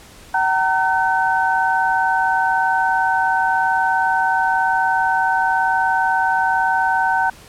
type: tone cluster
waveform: sine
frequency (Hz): 760 / 921 / 1520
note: F#5 / A#5 / F#6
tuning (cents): +46 / -21 / +46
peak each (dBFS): -19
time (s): 0.34-7.3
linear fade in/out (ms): 5
effects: pink hiss -43 dBFS RMS until 7.48 s + low-pass 12000 Hz 12 dB/octave